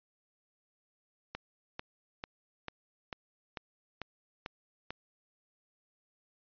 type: click train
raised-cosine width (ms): 0.3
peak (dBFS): -22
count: 9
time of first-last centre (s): 1.35-4.906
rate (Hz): 2.25
effects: resampled to 11025 Hz